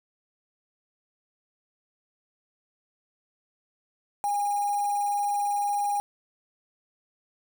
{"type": "tone with quantisation", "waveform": "sine", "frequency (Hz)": 817, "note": "G#5", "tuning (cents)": -29, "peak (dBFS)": -24, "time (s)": [4.24, 6], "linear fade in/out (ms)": 0, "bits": 6, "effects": []}